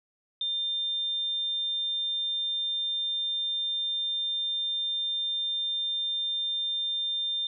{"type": "tone", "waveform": "sine", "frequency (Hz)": 3600, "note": "A7", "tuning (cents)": 39, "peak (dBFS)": -27, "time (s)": [0.41, 7.47], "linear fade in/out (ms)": 2, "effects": []}